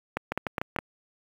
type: two click trains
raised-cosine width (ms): 0.5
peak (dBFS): -12 / -13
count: 4 / 4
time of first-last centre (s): 0.17-0.787 / 0.32-0.762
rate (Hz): 4.86 / 6.78
effects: high-pass 80 Hz 12 dB/octave + 7-bit